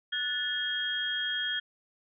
sine tone cluster, 1476 / 1746 / 3254 Hz, F#6 / A6 / G#7, -5 / -14 / -36 cents, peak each -36 / -34 / -31 dBFS, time 0.12-1.6 s, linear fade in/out 10 ms, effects none

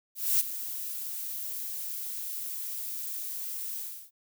violet noise with ADSR envelope, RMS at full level -23 dBFS, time 0.15-4.11 s, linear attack 250 ms, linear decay 16 ms, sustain -13 dB, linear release 330 ms, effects none

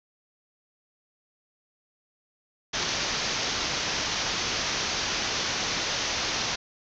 white low-pass noise, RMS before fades -29 dBFS, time 2.73-6.56 s, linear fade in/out 10 ms, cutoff 6400 Hz, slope 96 dB/octave, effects none

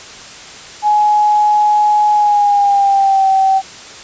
sine tone with pitch glide, 840 to 770.3 Hz, G#5 to G5, +19 to -30 cents, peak -8 dBFS, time 0.82-3.62 s, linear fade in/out 50 ms, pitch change -149 cents, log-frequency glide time 2.13-3.28 s, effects white hiss -33 dBFS RMS until 4.03 s + resampled to 16000 Hz

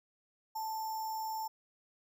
sine tone with sample-and-hold, 880 Hz, A5, in tune, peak -35 dBFS, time 0.55-1.48 s, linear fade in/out 10 ms, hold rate 6300 Hz, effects none

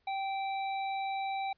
square tone, 779 Hz, G5, 11 cents flat, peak -33 dBFS, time 0.07-1.53 s, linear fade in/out 5 ms, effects pink hiss -75 dBFS RMS until 1.57 s + resampled to 11025 Hz

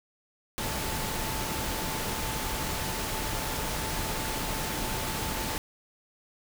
sine tone in noise, 880 Hz, A5, in tune, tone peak -40 dBFS, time 0.58-5.58 s, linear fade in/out 0 ms, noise pink, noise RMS -32 dBFS, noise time 0.58-5.58 s, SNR -11 dB, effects none

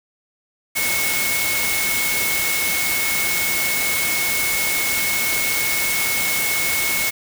sine tone in noise, 2192 Hz, C#7, 20 cents flat, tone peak -22 dBFS, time 0.75-7.11 s, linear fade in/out 20 ms, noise white, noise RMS -22 dBFS, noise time 0.75-7.11 s, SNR -3 dB, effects none

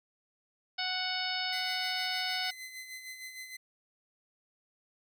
harmonic tone, 740 Hz, F#5, in tune, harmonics 1 / 2 / 3 / 4 / 5 / 6 / 7, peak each -39 / -39 / -39 / -39 / -39 / -39 / -39 dBFS, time 0.78-2.51 s, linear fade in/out 10 ms
sawtooth tone with tremolo, 2041 Hz, C7, 44 cents flat, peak -37 dBFS, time 1.52-3.57 s, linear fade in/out 10 ms, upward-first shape sine, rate 6.5 Hz, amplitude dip 55%
effects none

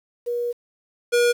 sine / square tone pair in turn, 480 / 480 Hz, B4 / B4, -49 / -49 cents, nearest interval unison, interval 0 cents, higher neither, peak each -22 / -16 dBFS, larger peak second, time 0.26-0.53 / 1.12-1.33 s, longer first, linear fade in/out 20 ms, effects low-pass 12000 Hz 12 dB/octave + 8-bit

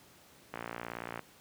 click train, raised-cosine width 0.5 ms, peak -23 dBFS, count 39, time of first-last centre 0.54-1.193 s, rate 58.2 Hz, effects pink hiss -59 dBFS RMS until 1.4 s + high-pass 100 Hz 12 dB/octave

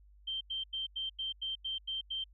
sine tone bursts, 3136 Hz, G7, in tune, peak -34 dBFS, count 9, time 0.27-2.242 s, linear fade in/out 10 ms, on 140 ms, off 89 ms, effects added 50 Hz sine -57 dBFS peak until 2.33 s

